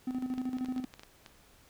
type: tone with tremolo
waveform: triangle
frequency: 255.2 Hz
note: C4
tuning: 43 cents flat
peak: -28 dBFS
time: 0.07-0.85 s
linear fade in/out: 5 ms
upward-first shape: square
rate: 13 Hz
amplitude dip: 60%
type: clicks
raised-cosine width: 0.2 ms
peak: -30 dBFS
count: 9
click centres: 0.382 / 0.585 / 0.659 / 0.78 / 0.841 / 0.939 / 0.995 / 1.034 / 1.262 s
effects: pink hiss -61 dBFS RMS until 1.69 s